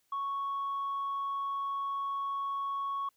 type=tone; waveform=sine; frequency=1108.7 Hz; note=C#6; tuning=in tune; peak=-30 dBFS; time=0.12-3.09 s; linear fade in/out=5 ms; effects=tanh soft clip ceiling -29 dBFS + white hiss -74 dBFS RMS until 3.16 s